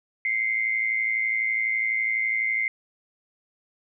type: tone pair together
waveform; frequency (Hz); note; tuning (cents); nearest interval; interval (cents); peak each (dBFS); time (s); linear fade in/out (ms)
sine; 2082 / 2194; C7 / C#7; -9 / -18; minor second; 91; -23 / -29; 0.25-2.68; 2
effects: none